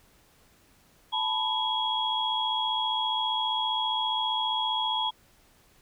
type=tone cluster; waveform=sine; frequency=874 / 989 / 3318 Hz; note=A5 / B5 / G#7; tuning=-12 / +2 / -2 cents; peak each=-30 / -32 / -28 dBFS; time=1.12-5.11 s; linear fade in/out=20 ms; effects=pink hiss -61 dBFS RMS until 5.81 s